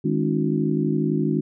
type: harmonic tone with a mistuned harmonic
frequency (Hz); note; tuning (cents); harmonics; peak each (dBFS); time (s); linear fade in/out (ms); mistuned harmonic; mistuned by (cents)
51.91; G#1; 0; 3 / 4 / 5 / 6 / 7; -24 / -25 / -26 / -27 / -27; 0.04-1.41; 10; 5; +97
effects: none